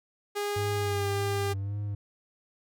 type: tone with pitch glide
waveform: sawtooth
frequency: 410 to 399.5 Hz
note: G#4 to G4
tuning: -22 to +33 cents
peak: -25 dBFS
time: 0.35-1.54 s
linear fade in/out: 20 ms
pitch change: -45 cents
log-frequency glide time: 0.85-1.1 s
type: tone with vibrato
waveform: triangle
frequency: 100.3 Hz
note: G2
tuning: 40 cents sharp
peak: -28 dBFS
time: 0.56-1.95 s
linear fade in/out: 5 ms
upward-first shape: sine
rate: 1.8 Hz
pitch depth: 51 cents each way
effects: none